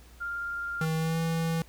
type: tone with vibrato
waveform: sine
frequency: 1396.9 Hz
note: F6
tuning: in tune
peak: -31 dBFS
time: 0.2-0.86 s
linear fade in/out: 20 ms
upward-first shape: triangle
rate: 19 Hz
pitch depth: 10 cents each way
type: tone with pitch glide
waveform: square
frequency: 159.8 to 164.2 Hz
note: D#3 to E3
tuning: +47 to -6 cents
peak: -27 dBFS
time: 0.81-1.62 s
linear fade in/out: 2 ms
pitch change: +47 cents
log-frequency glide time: 0.96-1.19 s
effects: added 60 Hz sine -51 dBFS peak until 1.68 s + pink hiss -57 dBFS RMS until 1.68 s